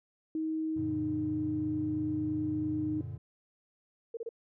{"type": "tone with pitch glide", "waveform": "sine", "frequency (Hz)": [316.4, 306.9], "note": ["D#4", "D#4"], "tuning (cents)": [29, -24], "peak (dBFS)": -30, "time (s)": [0.35, 3.01], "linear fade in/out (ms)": 2, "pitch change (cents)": -53, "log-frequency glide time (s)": [0.76, 0.97]}
{"type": "chord", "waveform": "triangle", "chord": "Gb augmented", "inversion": "none", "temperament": "just", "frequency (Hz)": [92.5, 115.62, 144.53], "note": ["Gb2", "Bb2", "D3"], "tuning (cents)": [0, -14, -27], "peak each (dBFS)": [-40, -39, -41], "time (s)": [0.76, 3.18], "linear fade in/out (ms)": 10}
{"type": "tone bursts", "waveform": "sine", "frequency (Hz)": 460, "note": "A#4", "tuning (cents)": -23, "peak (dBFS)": -34, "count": 3, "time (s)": [4.14, 4.291], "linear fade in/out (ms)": 5, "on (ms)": 31, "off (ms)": 29}
{"effects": []}